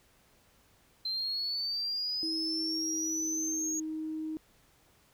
sine exponential sweep, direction up, 4100 to 6645 Hz, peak -30 dBFS, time 1.05-3.8 s, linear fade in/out 5 ms
sine tone with pitch glide, 321.2 to 313.9 Hz, E4 to D#4, -45 to +15 cents, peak -33 dBFS, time 2.23-4.37 s, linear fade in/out 0 ms, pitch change -40 cents, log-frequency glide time 2.91-3.83 s
effects tanh soft clip ceiling -26 dBFS + pink hiss -65 dBFS RMS until 5.13 s

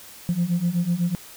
sine beating tone pair, 169.4 / 177.4 Hz, E3 / F3, +48 / +27 cents, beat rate 8 Hz, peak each -23 / -21 dBFS, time 0.29-1.15 s, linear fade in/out 0 ms, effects tanh soft clip ceiling -15 dBFS + white hiss -44 dBFS RMS until 1.36 s

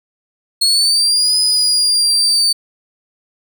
35% pulse linear two-way sweep, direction up then down, 4304 to 5010 to 4565 Hz, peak -9 dBFS, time 0.61-2.53 s, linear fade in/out 10 ms, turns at 1.38 s, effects none

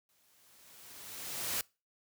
white noise with exponential growth, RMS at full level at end -33 dBFS, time 0.09-1.61 s, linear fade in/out 1 ms, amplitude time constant 330 ms, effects noise-tail reverb RT60 0.3 s tail -24 dB re dry + high-pass 60 Hz 12 dB/octave

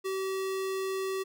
square tone, 382.9 Hz, G4, 41 cents flat, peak -31 dBFS, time 0.04-1.24 s, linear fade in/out 20 ms, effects none

